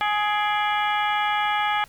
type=harmonic tone with a mistuned harmonic; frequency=418.2 Hz; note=G#4; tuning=12 cents sharp; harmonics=2 / 3 / 4 / 5 / 6 / 7 / 8; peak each=-23 / -27 / -29 / -31 / -33 / -34 / -35 dBFS; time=0.01-1.84 s; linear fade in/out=0 ms; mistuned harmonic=6; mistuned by=-100 cents; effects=pink hiss -52 dBFS RMS until 1.88 s